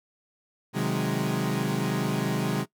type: chord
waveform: 30% pulse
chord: Ab dominant seventh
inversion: first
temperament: equal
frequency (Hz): 130.81 / 155.56 / 185 / 207.7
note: C3 / Eb3 / Gb3 / Ab3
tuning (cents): 0 / 0 / 0 / 0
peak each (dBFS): -28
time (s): 0.73-2.66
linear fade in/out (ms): 50
effects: noise-tail reverb RT60 0.1 s tail -20 dB re dry